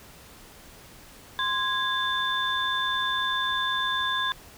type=tone cluster; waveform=sine; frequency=1042 / 1651 / 3542 Hz; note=C6 / G#6 / A7; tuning=-7 / -11 / +11 cents; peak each=-28 dBFS; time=1.39-4.32 s; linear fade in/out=0 ms; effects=tanh soft clip ceiling -14 dBFS + pink hiss -49 dBFS RMS until 4.57 s